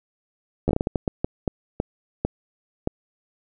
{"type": "slowing click train", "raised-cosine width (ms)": 2, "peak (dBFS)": -8, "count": 14, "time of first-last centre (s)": [0.68, 2.874], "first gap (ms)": 12, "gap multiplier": 1.39, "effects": []}